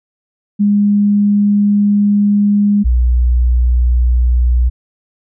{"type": "tone pair in turn", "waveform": "sine", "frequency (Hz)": [204.7, 60.86], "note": ["G#3", "B1"], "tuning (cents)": [-25, -25], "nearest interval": "octave + major sixth", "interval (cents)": 2100, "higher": "first", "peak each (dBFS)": -8, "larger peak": "neither", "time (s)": [[0.59, 2.84], [2.84, 4.7]], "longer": "first", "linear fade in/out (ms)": 20, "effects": []}